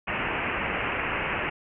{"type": "low-pass noise", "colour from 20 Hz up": "white", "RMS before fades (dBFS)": -29, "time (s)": [0.07, 1.5], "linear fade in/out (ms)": 10, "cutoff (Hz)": 2800, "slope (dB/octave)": 96, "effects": []}